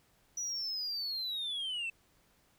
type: linear sweep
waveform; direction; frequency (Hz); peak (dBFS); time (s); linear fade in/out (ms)
sine; down; 5920 to 2622; -32; 0.37-1.9; 5
effects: tanh soft clip ceiling -33 dBFS + pink hiss -69 dBFS RMS until 2.58 s